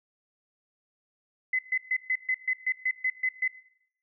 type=tone bursts; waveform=sine; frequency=2030 Hz; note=B6; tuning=47 cents sharp; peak=-23 dBFS; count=11; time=1.53-3.479 s; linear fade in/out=5 ms; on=59 ms; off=130 ms; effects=noise-tail reverb RT60 0.7 s tail -17 dB re dry